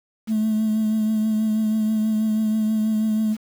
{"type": "tone with vibrato", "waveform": "sine", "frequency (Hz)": 217.4, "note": "A3", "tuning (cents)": -21, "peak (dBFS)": -16, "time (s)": [0.27, 3.37], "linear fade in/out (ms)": 50, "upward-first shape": "triangle", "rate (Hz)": 6.2, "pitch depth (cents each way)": 28, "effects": ["tanh soft clip ceiling -16 dBFS", "7-bit"]}